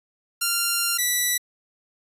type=tone pair in turn; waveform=5% pulse; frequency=1389 / 1964.3 Hz; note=F6 / B6; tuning=-10 / -10 cents; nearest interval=tritone; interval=600 cents; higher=second; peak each=-9 dBFS; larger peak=neither; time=0.41-0.98 / 0.98-1.38 s; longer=first; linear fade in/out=10 ms; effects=resampled to 32000 Hz